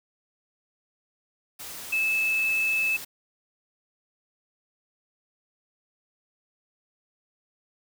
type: tone in noise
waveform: sine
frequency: 2613 Hz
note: E7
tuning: 16 cents flat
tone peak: -22 dBFS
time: 1.92-2.97 s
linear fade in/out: 10 ms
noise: white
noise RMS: -39 dBFS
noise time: 1.59-3.05 s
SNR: +14 dB
effects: none